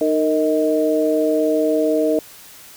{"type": "tone cluster", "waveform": "sine", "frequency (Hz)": [307.9, 460.8, 628], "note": ["D#4", "A#4", "D#5"], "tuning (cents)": [-18, -20, 16], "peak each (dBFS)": -19, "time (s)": [0.01, 2.19], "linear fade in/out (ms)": 2, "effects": ["white hiss -42 dBFS RMS until 2.76 s"]}